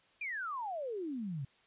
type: exponential sweep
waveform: sine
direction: down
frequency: 2467 to 128 Hz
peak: -36 dBFS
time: 0.21-1.45 s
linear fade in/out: 5 ms
effects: white hiss -67 dBFS RMS until 1.66 s + resampled to 8000 Hz